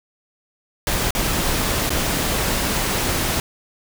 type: noise with dropouts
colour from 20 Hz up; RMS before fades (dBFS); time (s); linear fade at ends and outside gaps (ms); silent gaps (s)
pink; -21; 0.87-3.4; 1; 1.107-1.15 / 1.894-1.904
effects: none